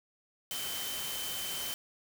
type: tone in noise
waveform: sine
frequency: 3076 Hz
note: G7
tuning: 33 cents flat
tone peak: -40 dBFS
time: 0.51-1.74 s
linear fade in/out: 0 ms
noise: white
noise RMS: -38 dBFS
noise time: 0.51-1.74 s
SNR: -5 dB
effects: none